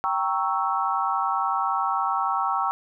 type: chord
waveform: sine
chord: G diminished seventh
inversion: none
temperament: equal with one note detuned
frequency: 781.7 / 932.3 / 1108.7 / 1318.5 Hz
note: G5 / Bb5 / Db6 / Fb6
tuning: -5 / 0 / 0 / 0 cents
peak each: -27 / -28 / -27 / -27 dBFS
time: 0.04-2.71 s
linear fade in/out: 0 ms
effects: none